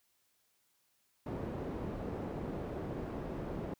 white low-pass noise, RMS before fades -40 dBFS, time 1.26-3.74 s, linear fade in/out 5 ms, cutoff 430 Hz, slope 12 dB/octave, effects white hiss -75 dBFS RMS until 3.79 s

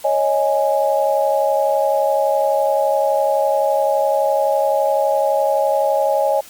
sine chord, C# suspended second, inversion none, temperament equal with one note detuned, 554.4 / 626.2 / 830.6 Hz, C#5 / D#5 / G#5, 0 / +11 / 0 cents, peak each -17 / -18 / -19 dBFS, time 0.04-6.41 s, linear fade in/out 10 ms, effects white hiss -41 dBFS RMS until 6.49 s + MP3 96 kbps

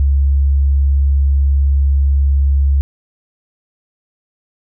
sine tone, 69.3 Hz, C#2, in tune, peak -9 dBFS, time 0-2.81 s, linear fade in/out 0 ms, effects none

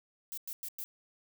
violet noise bursts, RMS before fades -40 dBFS, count 4, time 0.32-0.84 s, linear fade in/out 0 ms, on 55 ms, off 100 ms, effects none

